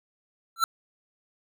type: tone with exponential growth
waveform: square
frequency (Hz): 1344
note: E6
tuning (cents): +33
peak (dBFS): -16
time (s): 0.56-0.64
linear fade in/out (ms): 2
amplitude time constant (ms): 17
effects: none